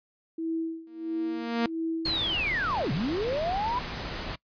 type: tone with tremolo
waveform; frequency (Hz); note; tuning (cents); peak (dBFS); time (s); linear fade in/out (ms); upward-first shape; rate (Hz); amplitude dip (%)
sine; 326.3; E4; -18; -26; 0.38-2.34; 5; sine; 1.5; 90
type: tone with exponential growth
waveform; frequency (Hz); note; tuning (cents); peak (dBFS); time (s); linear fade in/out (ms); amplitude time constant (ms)
sawtooth; 233.1; A#3; 0; -18; 0.87-1.66; 2; 170
type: noise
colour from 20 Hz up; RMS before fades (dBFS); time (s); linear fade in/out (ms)
pink; -35; 2.05-4.36; 10
type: linear two-way sweep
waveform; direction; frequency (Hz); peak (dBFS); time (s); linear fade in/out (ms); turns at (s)
sine; down then up; 4345 to 120.1 to 1013; -26; 2.05-3.79; 5; 2.92
effects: noise-tail reverb RT60 0.1 s tail -23 dB re dry + resampled to 11025 Hz